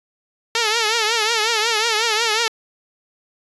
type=tone with vibrato; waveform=5% pulse; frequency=445.9 Hz; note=A4; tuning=23 cents sharp; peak=-5 dBFS; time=0.55-2.48 s; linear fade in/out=2 ms; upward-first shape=triangle; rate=5.5 Hz; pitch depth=120 cents each way; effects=resampled to 24000 Hz